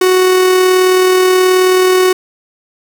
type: tone with amplitude modulation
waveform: 45% pulse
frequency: 370 Hz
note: F#4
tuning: in tune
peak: -6 dBFS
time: 0.01-2.13 s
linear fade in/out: 5 ms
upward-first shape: sine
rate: 38.7 Hz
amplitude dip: 25%
effects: none